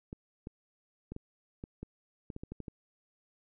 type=clicks; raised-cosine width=3 ms; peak=-28 dBFS; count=12; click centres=0.129 / 0.471 / 1.12 / 1.164 / 1.639 / 1.83 / 2.302 / 2.364 / 2.435 / 2.52 / 2.603 / 2.682 s; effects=none

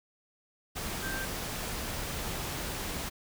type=tone in noise; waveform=sine; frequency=1572 Hz; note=G6; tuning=4 cents sharp; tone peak=-36 dBFS; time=1.02-1.26 s; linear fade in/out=20 ms; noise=pink; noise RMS=-36 dBFS; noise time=0.75-3.1 s; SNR=-3 dB; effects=none

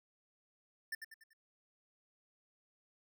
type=tone with echo; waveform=square; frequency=1784 Hz; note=A6; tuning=23 cents sharp; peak=-38 dBFS; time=0.92-0.95 s; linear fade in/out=5 ms; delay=96 ms; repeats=4; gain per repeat=-7 dB; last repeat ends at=1.334 s; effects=none

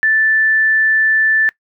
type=tone; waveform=sine; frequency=1760 Hz; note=A6; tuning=in tune; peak=-10 dBFS; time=0.03-1.49 s; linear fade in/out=0 ms; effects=noise-tail reverb RT60 0.1 s tail -22 dB re dry

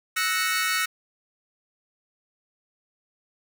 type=chord; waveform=sawtooth; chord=F# dominant seventh; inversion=third; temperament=equal with one note detuned; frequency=1308.6 / 1480 / 1864.7 / 2217 Hz; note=E6 / F#6 / A#6 / C#7; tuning=-13 / 0 / 0 / 0 cents; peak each=-25 dBFS; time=0.16-0.86 s; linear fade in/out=10 ms; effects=none

